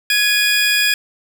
25% pulse tone pair together, 1673 / 2461 Hz, G#6 / D#7, +12 / -20 cents, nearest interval perfect fifth, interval 668 cents, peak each -12 dBFS, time 0.1-0.94 s, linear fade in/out 2 ms, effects none

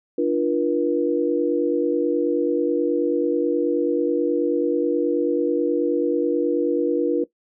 sine tone cluster, 296.2 / 345.5 / 480.4 Hz, D4 / F4 / B4, +15 / -19 / -48 cents, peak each -22 dBFS, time 0.18-7.24 s, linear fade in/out 5 ms, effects noise-tail reverb RT60 0.1 s tail -17 dB re dry

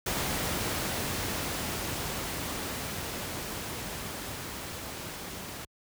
pink noise with level ramp, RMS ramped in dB -30 to -40 dBFS, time 0.06-5.65 s, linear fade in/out 5 ms, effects high-pass 60 Hz 12 dB/octave

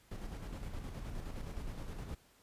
brown noise with tremolo, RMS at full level -41 dBFS, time 0.11-2.15 s, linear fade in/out 5 ms, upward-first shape square, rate 9.6 Hz, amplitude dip 40%, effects pink hiss -66 dBFS RMS until 2.42 s + resampled to 32000 Hz

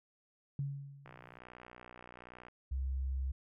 sine tone with exponential decay, 140 Hz, C#3, 18 cents sharp, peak -32 dBFS, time 0.59-1.38 s, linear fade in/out 2 ms, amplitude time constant 170 ms
click train, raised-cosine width 0.5 ms, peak -36 dBFS, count 88, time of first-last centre 1.06-2.484 s, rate 61.1 Hz
sine tone, 66.2 Hz, C2, 21 cents sharp, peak -33 dBFS, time 2.71-3.32 s, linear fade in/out 10 ms
effects none

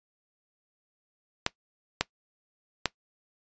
clicks, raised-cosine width 0.2 ms, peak -6 dBFS, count 3, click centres 1.464 / 2.01 / 2.857 s, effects noise-tail reverb RT60 0.1 s tail -20 dB re dry + resampled to 16000 Hz

